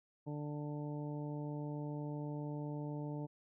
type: harmonic tone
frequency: 147.8 Hz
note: D3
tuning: 11 cents sharp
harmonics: 1 / 2 / 3 / 4 / 5 / 6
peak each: -41 / -44 / -50 / -51 / -59 / -53 dBFS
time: 0.26-3.27 s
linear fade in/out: 20 ms
effects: none